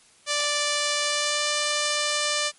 5% pulse tone with pitch glide, 587.3 to 592.4 Hz, D5 to D5, 0 to +15 cents, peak -11 dBFS, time 0.26-2.52 s, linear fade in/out 50 ms, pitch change +15 cents, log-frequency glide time 1.04-1.5 s, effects white hiss -56 dBFS RMS until 2.58 s + MP3 48 kbps

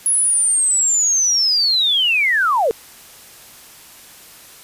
sine linear sweep, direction down, 10548 to 415.3 Hz, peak -13 dBFS, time 0.06-2.71 s, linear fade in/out 0 ms, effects white hiss -42 dBFS RMS until 4.63 s + resampled to 32000 Hz

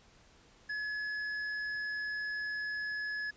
triangle tone with tanh clipping, 1700 Hz, G#6, 40 cents sharp, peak -36 dBFS, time 0.69-3.31 s, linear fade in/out 10 ms, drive 13 dB, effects pink hiss -62 dBFS RMS until 3.36 s + resampled to 16000 Hz

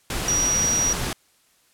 sine tone in noise, 5760 Hz, F#8, 47 cents flat, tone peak -19 dBFS, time 0.28-0.93 s, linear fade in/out 2 ms, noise pink, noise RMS -27 dBFS, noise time 0.1-1.13 s, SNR +5 dB, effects white hiss -61 dBFS RMS until 1.73 s + low-pass 12000 Hz 12 dB/octave

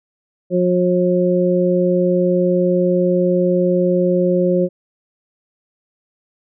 harmonic tone, 180 Hz, F#3, 47 cents flat, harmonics 1 / 2 / 3, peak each -17 / -17 / -17 dBFS, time 0.5-4.69 s, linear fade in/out 50 ms, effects none

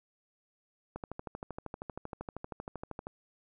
click train, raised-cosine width 1 ms, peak -25 dBFS, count 28, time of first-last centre 0.96-3.069 s, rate 12.8 Hz, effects none

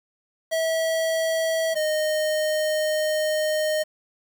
square tone pair in turn, 649 / 617 Hz, E5 / D#5, -27 / -15 cents, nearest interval minor second, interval 88 cents, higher first, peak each -22 dBFS, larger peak neither, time 0.51-1.75 / 1.75-3.84 s, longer second, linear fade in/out 20 ms, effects 8-bit

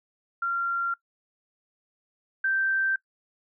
sine tone pair in turn, 1380 / 1562.9 Hz, F6 / G6, -21 / -6 cents, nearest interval major second, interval 215 cents, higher second, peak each -24 / -22 dBFS, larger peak second, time 0.42-0.94 / 2.44-2.96 s, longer neither, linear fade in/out 5 ms, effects noise-tail reverb RT60 0.1 s tail -21 dB re dry

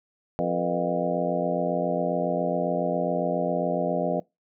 harmonic tone with a mistuned harmonic, 87.31 Hz, F2, in tune, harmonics 2 / 3 / 4 / 5 / 6 / 7 / 8 / 9, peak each -30 / -32 / -34 / -35 / -30 / -28 / -31 / -38 dBFS, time 0.39-4.2 s, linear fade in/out 0 ms, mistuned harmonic 6, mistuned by -100 cents, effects noise-tail reverb RT60 0.2 s tail -23 dB re dry

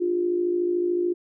sine tone with amplitude modulation, 352.5 Hz, F4, 16 cents sharp, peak -18 dBFS, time 0-1.14 s, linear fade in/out 20 ms, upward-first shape sine, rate 53.7 Hz, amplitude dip 60%, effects none

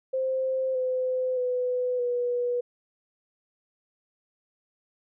sine tone with pitch steps, 523.3 / 511.1 / 499.1 / 487.4 Hz, C5 / C5 / B4 / B4, 0 / -41 / +18 / -23 cents, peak -24 dBFS, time 0.13-2.61 s, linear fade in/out 10 ms, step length 620 ms, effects none

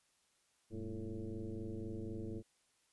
sine tone with frequency modulation, 120 Hz, B2, 49 cents flat, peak -40 dBFS, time 0.7-2.43 s, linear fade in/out 50 ms, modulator 108 Hz, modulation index 3, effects white hiss -75 dBFS RMS until 2.92 s + resampled to 24000 Hz

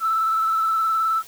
sine tone with vibrato, 1318.5 Hz, E6, in tune, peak -17 dBFS, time 0-1.23 s, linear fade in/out 50 ms, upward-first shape square, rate 19 Hz, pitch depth 20 cents each way, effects tanh soft clip ceiling -13 dBFS + white hiss -45 dBFS RMS until 1.27 s

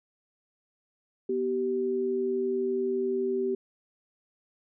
sine tone pair together, 245.9 / 385.9 Hz, B3 / G4, -7 / -27 cents, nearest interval minor sixth, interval 780 cents, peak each -33 / -26 dBFS, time 1.29-3.55 s, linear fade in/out 5 ms, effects none

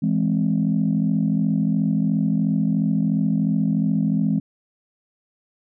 sine chord, E augmented, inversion none, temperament equal, 164.81 / 207.7 / 261.6 Hz, E3 / G#3 / B#3, 0 / 0 / 0 cents, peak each -21 / -20 / -23 dBFS, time 0.02-4.4 s, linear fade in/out 10 ms, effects tanh soft clip ceiling -10 dBFS

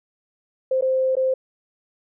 sine tone with dropouts, 522 Hz, C5, 4 cents flat, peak -17 dBFS, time 0.71-1.34 s, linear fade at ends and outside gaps 5 ms, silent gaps 0.811-0.822 / 1.154-1.167 s, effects none

